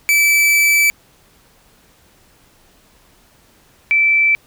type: tone pair in turn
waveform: 45% pulse / sine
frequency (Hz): 2313 / 2326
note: D7 / D7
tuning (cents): -27 / -17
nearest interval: unison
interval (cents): 10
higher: second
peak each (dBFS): -10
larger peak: neither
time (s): 0.09-0.9 / 3.91-4.35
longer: first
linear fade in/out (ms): 0
effects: pink hiss -52 dBFS RMS until 4.46 s